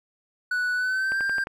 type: tone with pitch glide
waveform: triangle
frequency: 1480 to 1586.2 Hz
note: F#6 to G6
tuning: 0 to +20 cents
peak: -21 dBFS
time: 0.51-1.44 s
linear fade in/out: 5 ms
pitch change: +120 cents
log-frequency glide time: 0.75-1.21 s
type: click train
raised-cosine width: 0.5 ms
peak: -20 dBFS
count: 5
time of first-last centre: 1.12-1.471 s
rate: 11.4 Hz
effects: none